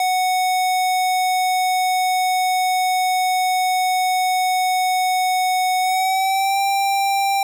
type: tone with pitch glide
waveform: square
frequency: 740 to 788.5 Hz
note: F#5 to G5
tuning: 0 to +10 cents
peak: -17 dBFS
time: 0-7.43 s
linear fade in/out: 2 ms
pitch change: +110 cents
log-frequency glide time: 5.81-6.6 s
effects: none